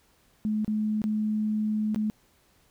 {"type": "tone with dropouts", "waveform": "sine", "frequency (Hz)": 214, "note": "A3", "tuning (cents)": -48, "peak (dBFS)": -24, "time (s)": [0.45, 2.1], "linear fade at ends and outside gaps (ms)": 0, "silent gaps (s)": [[0.646, 0.679], [1.018, 1.04], [1.946, 1.96]], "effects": ["pink hiss -64 dBFS RMS until 2.7 s"]}